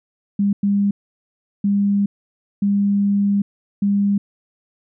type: tone bursts at uneven times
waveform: sine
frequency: 201.2 Hz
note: G3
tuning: 45 cents sharp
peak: -14 dBFS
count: 5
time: 0.39-0.53 / 0.63-0.91 / 1.64-2.06 / 2.62-3.42 / 3.82-4.18 s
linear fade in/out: 5 ms
effects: none